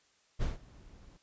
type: noise with ADSR envelope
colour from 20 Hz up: brown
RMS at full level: -31 dBFS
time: 0.39-1.18 s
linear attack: 28 ms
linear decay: 160 ms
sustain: -23 dB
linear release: 20 ms
effects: white hiss -69 dBFS RMS until 1.22 s + resampled to 16000 Hz